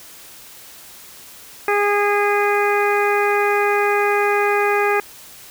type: harmonic tone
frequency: 410 Hz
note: G#4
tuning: 22 cents flat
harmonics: 1 / 2 / 3 / 4 / 5 / 6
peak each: -18 / -21 / -23 / -24 / -25 / -26 dBFS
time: 1.68-5 s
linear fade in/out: 2 ms
effects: white hiss -41 dBFS RMS until 5.5 s